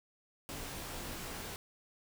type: noise with comb filter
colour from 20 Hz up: pink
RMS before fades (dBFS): -43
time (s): 0.49-1.56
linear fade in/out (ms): 0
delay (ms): 19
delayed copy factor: -0.75
effects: none